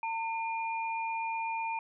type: tone pair together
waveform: sine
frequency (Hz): 904 / 2413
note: A5 / D7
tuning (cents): +47 / +46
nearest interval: octave + perfect fourth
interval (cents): 1699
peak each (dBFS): -32 / -38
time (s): 0.03-1.79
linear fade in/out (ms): 2
effects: none